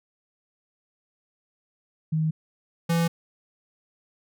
sine / square tone pair in turn, 157.6 / 167.74 Hz, D#3 / E3, +23 / +30 cents, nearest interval minor second, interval 107 cents, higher second, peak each -21 dBFS, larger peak neither, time 2.12-2.31 / 2.89-3.08 s, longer neither, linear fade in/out 10 ms, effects none

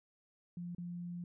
sine tone with dropouts, 174.61 Hz, F3, in tune, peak -40 dBFS, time 0.57-1.24 s, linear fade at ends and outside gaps 2 ms, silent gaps 0.749-0.782 s, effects none

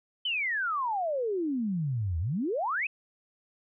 sine exponential two-way sweep, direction down then up, 3105 to 77.9 to 2666 Hz, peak -27 dBFS, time 0.25-2.87 s, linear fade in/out 5 ms, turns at 2.19 s, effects none

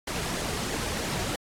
pink noise with flanger, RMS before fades -31 dBFS, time 0.07-1.36 s, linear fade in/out 5 ms, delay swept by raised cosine 0.77 to 3.97 ms, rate 3.1 Hz, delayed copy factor -0.5, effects low-pass 10000 Hz 12 dB/octave + AAC 64 kbps

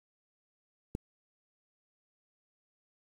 click, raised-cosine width 3 ms, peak -21 dBFS, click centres 0.951 s, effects 8-bit

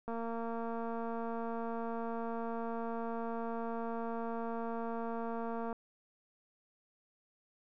click train, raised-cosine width 1 ms, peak -27 dBFS, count 1300, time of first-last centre 0.08-5.728 s, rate 230 Hz, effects none

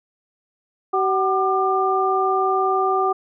sine tone cluster, 381.5 / 755 / 1196 Hz, G4 / F#5 / D6, -47 / +35 / +31 cents, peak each -21 dBFS, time 0.93-3.13 s, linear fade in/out 10 ms, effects none

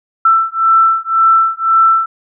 sine beating tone pair, 1332 / 1333.9 Hz, E6 / E6, +18 / +20 cents, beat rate 1.9 Hz, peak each -11 dBFS, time 0.25-2.06 s, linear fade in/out 5 ms, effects none

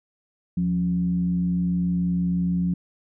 sine tone with frequency modulation, 177 Hz, F3, 23 cents sharp, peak -20 dBFS, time 0.57-2.74 s, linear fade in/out 5 ms, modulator 99.3 Hz, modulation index 0.37, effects none

